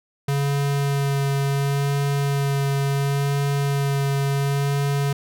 square tone with vibrato, 140.1 Hz, C#3, 19 cents sharp, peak -20 dBFS, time 0.28-5.13 s, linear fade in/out 5 ms, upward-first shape sine, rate 0.71 Hz, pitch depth 13 cents each way, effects none

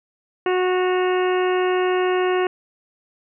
harmonic tone with a mistuned harmonic, 366.7 Hz, F#4, 15 cents flat, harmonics 1 / 2 / 3 / 4 / 5 / 6 / 7 / 8, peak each -18 / -26 / -28 / -32 / -31 / -36 / -37 / -35 dBFS, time 0.46-2.47 s, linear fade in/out 2 ms, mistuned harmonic 8, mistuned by -67 cents, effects none

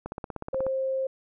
click train, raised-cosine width 1 ms, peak -20 dBFS, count 11, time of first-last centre 0.06-0.666 s, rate 16.5 Hz
sine tone, 530 Hz, C5, 22 cents sharp, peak -25 dBFS, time 0.53-1.07 s, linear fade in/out 5 ms
effects none

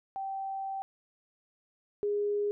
sine tone pair in turn, 777 / 411.6 Hz, G5 / G#4, -16 / -16 cents, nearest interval major seventh, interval 1100 cents, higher first, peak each -33 / -27 dBFS, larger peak second, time 0.16-0.82 / 2.03-2.51 s, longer first, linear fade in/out 0 ms, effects none

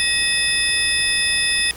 sine tone cluster, 1900 / 2568 / 3546 / 5070 / 10220 Hz, A#6 / E7 / A7 / D#8 / D#9, +33 / -46 / +13 / +32 / +45 cents, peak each -23 dBFS, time 0-1.71 s, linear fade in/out 0 ms, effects added 60 Hz sine -42 dBFS peak until 1.76 s + pink hiss -38 dBFS RMS until 1.76 s

